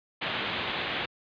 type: low-pass noise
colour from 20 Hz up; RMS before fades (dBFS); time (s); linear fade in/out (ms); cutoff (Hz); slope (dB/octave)
white; -32; 0.21-1.06; 10; 3700; 48
effects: high-pass 80 Hz 12 dB/octave + resampled to 11025 Hz